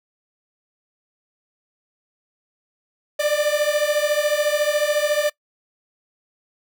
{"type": "beating tone pair", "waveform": "45% pulse", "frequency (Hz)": [587.3, 601.3], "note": ["D5", "D5"], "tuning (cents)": [0, 41], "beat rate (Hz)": 14, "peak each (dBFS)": -21, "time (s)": [3.19, 5.3], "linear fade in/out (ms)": 10, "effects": ["noise-tail reverb RT60 0.1 s tail -22 dB re dry"]}